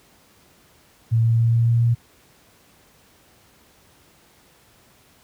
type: tone with pitch steps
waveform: sine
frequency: 114.1 / 114.83 / 115.56 / 116.3 / 117.04 / 117.78 Hz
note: A#2 / A#2 / A#2 / A#2 / A#2 / A#2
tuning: -37 / -26 / -15 / -4 / +7 / +18 cents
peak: -14 dBFS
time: 1.11-1.95 s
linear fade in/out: 20 ms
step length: 140 ms
effects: pink hiss -55 dBFS RMS until 5.23 s + high-pass 60 Hz 12 dB/octave